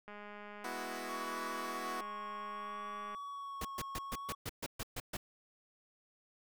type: click train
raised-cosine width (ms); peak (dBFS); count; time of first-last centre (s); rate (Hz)
0.5; -35; 636; 0.08-3.148; 207
type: chord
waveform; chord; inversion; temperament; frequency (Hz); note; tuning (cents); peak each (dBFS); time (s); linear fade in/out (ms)
10% pulse; B suspended fourth; none; equal; 246.9 / 329.6 / 370; B3 / E4 / F#4; 0 / 0 / 0; -37; 0.64-2.01; 5
type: tone with vibrato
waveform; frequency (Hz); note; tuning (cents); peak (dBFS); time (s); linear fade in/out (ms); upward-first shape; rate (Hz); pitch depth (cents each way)
triangle; 1115; C#6; +10; -40; 1.08-4.35; 10; sine; 0.63; 29
type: noise bursts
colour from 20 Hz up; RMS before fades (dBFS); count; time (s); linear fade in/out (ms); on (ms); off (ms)
pink; -40; 10; 3.61-5.17; 5; 39; 130
effects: none